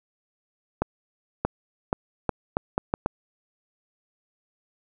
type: accelerating click train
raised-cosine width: 1 ms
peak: -8 dBFS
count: 8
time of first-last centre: 0.82-3.061 s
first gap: 630 ms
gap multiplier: 0.76
effects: none